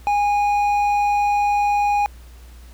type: tone with hard clipping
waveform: triangle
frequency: 821 Hz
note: G#5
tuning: 20 cents flat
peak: -17 dBFS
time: 0.07-2.06 s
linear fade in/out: 0 ms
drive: 9 dB
effects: added 60 Hz sine -39 dBFS peak until 2.73 s + pink hiss -51 dBFS RMS until 2.73 s